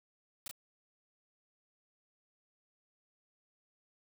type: noise with echo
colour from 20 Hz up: white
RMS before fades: -42 dBFS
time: 0.46-0.48 s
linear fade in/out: 2 ms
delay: 32 ms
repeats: 1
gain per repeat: -2 dB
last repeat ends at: 0.512 s
effects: none